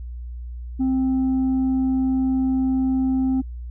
sine tone, 261.6 Hz, C4, in tune, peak -15 dBFS, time 0.79-3.42 s, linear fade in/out 20 ms, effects tanh soft clip ceiling -17 dBFS + added 60 Hz sine -30 dBFS peak until 3.7 s

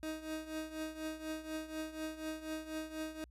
30% pulse tone with tremolo, 313.8 Hz, D#4, 15 cents sharp, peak -34 dBFS, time 0.03-3.24 s, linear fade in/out 0 ms, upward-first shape triangle, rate 4.1 Hz, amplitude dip 80%, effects added 60 Hz sine -58 dBFS peak until 3.3 s + resampled to 32000 Hz

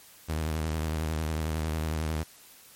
sawtooth tone with vibrato, 78.7 Hz, D#2, 20 cents sharp, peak -24 dBFS, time 0.28-2.24 s, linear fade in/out 20 ms, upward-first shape sine, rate 11 Hz, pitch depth 58 cents each way, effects white hiss -53 dBFS RMS until 2.75 s + MP3 64 kbps

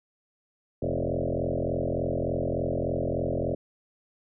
sine tone with frequency modulation, 339.2 Hz, E4, 50 cents sharp, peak -25 dBFS, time 0.82-3.55 s, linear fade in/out 5 ms, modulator 43.4 Hz, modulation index 6.6, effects none

